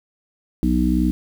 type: harmonic tone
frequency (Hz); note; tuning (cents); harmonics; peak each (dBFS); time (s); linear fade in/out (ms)
61.74; B1; 0; 1 / 3 / 4 / 5; -21 / -21 / -21 / -21; 0.63-1.11; 0
effects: 7-bit